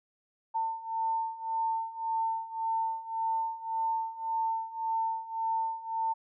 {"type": "beating tone pair", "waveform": "sine", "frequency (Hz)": [898, 899.8], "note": ["A5", "A5"], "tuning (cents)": [35, 39], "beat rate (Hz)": 1.8, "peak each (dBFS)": [-34, -31], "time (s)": [0.54, 6.14], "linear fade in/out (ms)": 20, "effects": []}